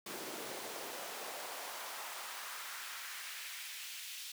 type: noise with high-pass filter sweep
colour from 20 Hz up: pink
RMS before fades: -45 dBFS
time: 0.06-4.32 s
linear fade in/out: 5 ms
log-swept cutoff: 290 to 3200 Hz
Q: 1.4
effects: none